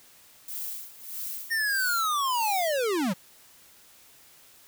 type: noise with tremolo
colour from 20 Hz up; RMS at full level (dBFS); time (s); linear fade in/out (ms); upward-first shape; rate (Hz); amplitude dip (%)
violet; -34; 0.48-2.86; 2; sine; 1.6; 85
type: linear sweep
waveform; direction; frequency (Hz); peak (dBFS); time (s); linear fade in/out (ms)
square; down; 1852 to 164.2; -25; 1.5-3.14; 20
effects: white hiss -55 dBFS RMS until 4.67 s